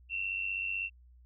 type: tone pair together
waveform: sine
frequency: 2637 / 2733 Hz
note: E7 / F7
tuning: 0 / -38 cents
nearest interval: minor second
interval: 62 cents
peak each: -38 / -33 dBFS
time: 0.09-0.9 s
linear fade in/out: 50 ms
effects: added 61 Hz sine -55 dBFS peak until 1.25 s